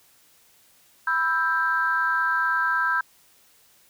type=chord; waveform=sine; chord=E minor; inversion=second; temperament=just; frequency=988.9 / 1318.5 / 1582.2 Hz; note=B5 / E6 / G6; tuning=+2 / 0 / +16 cents; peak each=-27 / -25 / -22 dBFS; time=1.07-3.01 s; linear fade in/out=5 ms; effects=tanh soft clip ceiling -11 dBFS + white hiss -58 dBFS RMS until 3.89 s